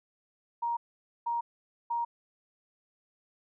sine tone bursts, 940 Hz, A#5, 14 cents sharp, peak -28 dBFS, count 3, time 0.62-2.05 s, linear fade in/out 10 ms, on 150 ms, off 490 ms, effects none

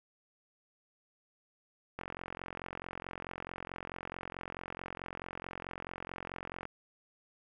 click train, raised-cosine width 0.5 ms, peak -25 dBFS, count 209, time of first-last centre 1.99-6.654 s, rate 44.6 Hz, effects none

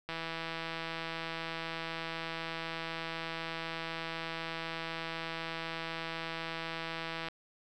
click train, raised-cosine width 0.3 ms, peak -22 dBFS, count 1181, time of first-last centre 0.09-7.285 s, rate 164 Hz, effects none

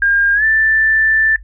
sine tone with pitch glide, 1611 to 1767 Hz, G6 to A6, +47 to +7 cents, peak -10 dBFS, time 0.02-1.36 s, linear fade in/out 2 ms, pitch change +160 cents, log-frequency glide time 0.34-0.44 s, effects noise-tail reverb RT60 0.1 s tail -19 dB re dry + added 50 Hz sine -33 dBFS peak until 1.43 s

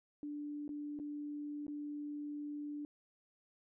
sine tone with dropouts, 293.7 Hz, D4, in tune, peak -40 dBFS, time 0.23-2.85 s, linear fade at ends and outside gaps 1 ms, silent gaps 0.679-0.691 / 0.99-0.998 / 1.667-1.68 s, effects none

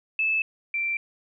sine tone pair in turn, 2618 / 2351 Hz, E7 / D7, -13 / +1 cents, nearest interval major second, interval 186 cents, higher first, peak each -21 / -24 dBFS, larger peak first, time 0.19-0.42 / 0.74-0.97 s, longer neither, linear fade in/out 2 ms, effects none

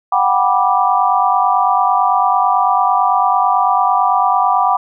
sine chord, G major seventh, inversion third, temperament just, 735 / 784 / 980 / 1176 Hz, F#5 / G5 / B5 / D6, -12 / 0 / -14 / +2 cents, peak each -16 dBFS, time 0.12-4.77 s, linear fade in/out 5 ms, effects none

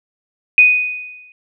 sine tone with exponential decay, 2488 Hz, D#7, 1 cent flat, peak -3 dBFS, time 0.58-1.32 s, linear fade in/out 1 ms, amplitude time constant 160 ms, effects none

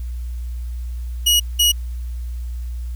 sawtooth tone bursts at uneven times, 2904 Hz, F#7, 33 cents flat, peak -9 dBFS, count 2, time 1.26-1.4 / 1.59-1.72 s, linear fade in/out 10 ms, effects added 60 Hz sine -24 dBFS peak until 2.95 s + white hiss -52 dBFS RMS until 2.95 s

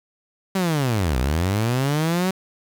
sawtooth linear two-way sweep, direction down then up, 196 to 59.6 to 191.2 Hz, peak -15 dBFS, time 0.55-2.31 s, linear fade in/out 5 ms, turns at 1.18 s, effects 7-bit

